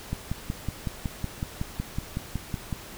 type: click train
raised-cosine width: 5 ms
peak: -16 dBFS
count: 15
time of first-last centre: 0.13-2.727 s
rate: 5.39 Hz
effects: pink hiss -43 dBFS RMS until 2.97 s